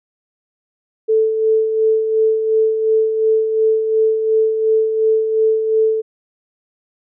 sine tone with tremolo, 440 Hz, A4, in tune, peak -10 dBFS, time 1.08-6.02 s, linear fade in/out 20 ms, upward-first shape sine, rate 2.8 Hz, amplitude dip 50%, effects none

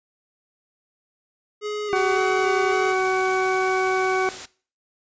square tone with vibrato, 412.8 Hz, G#4, 10 cents flat, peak -26 dBFS, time 1.61-2.95 s, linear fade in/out 50 ms, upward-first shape square, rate 1.8 Hz, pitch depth 30 cents each way
harmonic tone, 375.7 Hz, F#4, 26 cents sharp, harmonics 1 / 2 / 3 / 4 / 6, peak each -22 / -25 / -27 / -28 / -30 dBFS, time 1.93-4.29 s, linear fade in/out 0 ms
white noise, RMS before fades -35 dBFS, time 1.95-4.46 s, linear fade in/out 10 ms
effects noise-tail reverb RT60 0.4 s tail -19 dB re dry + resampled to 16000 Hz

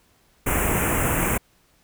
pink band-stop noise, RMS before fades -22 dBFS, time 0.46-1.38 s, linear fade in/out 10 ms, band 2700 to 7100 Hz, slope 48 dB/octave, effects pink hiss -61 dBFS RMS until 1.83 s

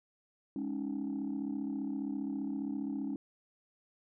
sine chord, Ab suspended fourth, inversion none, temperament equal with one note detuned, 207.7 / 276.1 / 311.1 Hz, Ab3 / Db4 / Eb4, 0 / -7 / 0 cents, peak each -38 / -35 / -39 dBFS, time 0.56-3.16 s, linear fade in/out 2 ms, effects tanh soft clip ceiling -29 dBFS

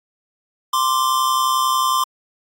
square tone pair together, 1043.7 / 1174.7 Hz, C6 / D6, -5 / 0 cents, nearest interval major second, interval 205 cents, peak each -18 / -21 dBFS, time 0.73-2.04 s, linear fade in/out 5 ms, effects AAC 64 kbps

